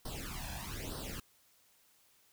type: noise with flanger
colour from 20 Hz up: pink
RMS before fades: -42 dBFS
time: 0.05-1.2 s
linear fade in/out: 5 ms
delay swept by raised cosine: 0.21 to 1.21 ms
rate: 1.1 Hz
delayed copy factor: +0.9
effects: white hiss -68 dBFS RMS until 2.32 s